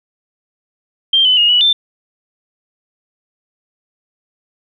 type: tone with pitch steps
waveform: sine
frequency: 3170 / 3018 / 2862 / 2942 / 3559 Hz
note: G7 / F#7 / F7 / F#7 / A7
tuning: +19 / +34 / +42 / -11 / +19 cents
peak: -8 dBFS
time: 1.13-1.73 s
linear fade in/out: 5 ms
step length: 120 ms
effects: none